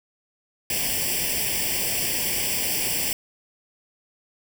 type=noise with comb filter; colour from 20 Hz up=white; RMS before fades=-25 dBFS; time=0.7-3.13 s; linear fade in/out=2 ms; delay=0.38 ms; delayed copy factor=+1; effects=none